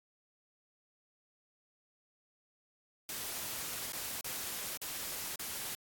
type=noise with dropouts; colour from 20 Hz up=white; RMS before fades=-40 dBFS; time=3.09-5.75 s; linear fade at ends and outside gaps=1 ms; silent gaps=3.922-3.932 / 4.21-4.244 / 4.773-4.816 / 5.358-5.394 s; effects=AAC 64 kbps